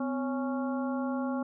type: harmonic tone with a mistuned harmonic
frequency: 276.8 Hz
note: C#4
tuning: 2 cents flat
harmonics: 1 / 2 / 3 / 4 / 5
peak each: -30 / -37 / -40 / -42 / -44 dBFS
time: 0-1.43 s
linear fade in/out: 5 ms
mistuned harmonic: 1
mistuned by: -140 cents
effects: none